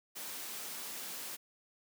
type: high-pass noise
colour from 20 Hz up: white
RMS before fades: -43 dBFS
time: 0.15-1.37 s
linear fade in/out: 20 ms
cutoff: 160 Hz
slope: 24 dB/octave
effects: none